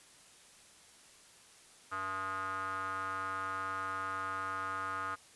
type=tone with band-pass filter; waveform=square; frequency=95.7 Hz; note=G2; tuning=41 cents flat; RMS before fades=-38 dBFS; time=1.91-5.16 s; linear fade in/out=20 ms; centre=1300 Hz; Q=8.6; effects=white hiss -59 dBFS RMS until 5.35 s + resampled to 24000 Hz